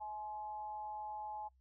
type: tone with amplitude modulation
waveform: sine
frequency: 848 Hz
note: G#5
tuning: 36 cents sharp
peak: -39 dBFS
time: 0-1.49 s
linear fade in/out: 20 ms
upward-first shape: sine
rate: 200 Hz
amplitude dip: 55%
effects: noise-tail reverb RT60 0.1 s tail -22 dB re dry + added 64 Hz sine -67 dBFS peak until 1.6 s